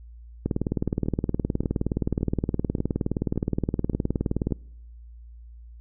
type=two click trains; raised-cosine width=3 ms; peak=-21 / -11 dBFS; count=7 / 79; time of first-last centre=1.06-4.508 / 0.46-4.522 s; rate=1.74 / 19.2 Hz; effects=noise-tail reverb RT60 0.8 s tail -26 dB re dry + added 58 Hz sine -42 dBFS peak until 5.8 s